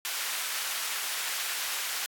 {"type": "high-pass noise", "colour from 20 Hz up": "pink", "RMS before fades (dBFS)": -33, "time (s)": [0.05, 2.06], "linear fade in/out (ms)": 0, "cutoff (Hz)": 1500, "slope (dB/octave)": 12, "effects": ["AAC 64 kbps"]}